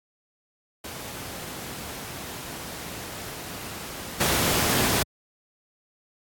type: noise with level steps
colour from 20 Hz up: pink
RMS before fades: -36 / -22 dBFS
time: 0.84-5.03 s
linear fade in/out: 5 ms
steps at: 4.2 s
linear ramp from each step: 10 ms
effects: high-pass 80 Hz 12 dB/octave + AAC 64 kbps